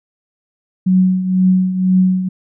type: tone with tremolo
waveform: sine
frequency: 185.5 Hz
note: F#3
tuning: 5 cents sharp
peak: -7 dBFS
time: 0.86-2.29 s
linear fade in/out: 10 ms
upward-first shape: triangle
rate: 2 Hz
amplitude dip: 70%
effects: none